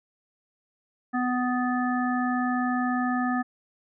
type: harmonic tone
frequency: 249.2 Hz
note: B3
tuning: 16 cents sharp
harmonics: 1 / 3 / 5 / 7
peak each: -25 / -30 / -32 / -33 dBFS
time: 1.13-3.43 s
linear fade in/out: 20 ms
effects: none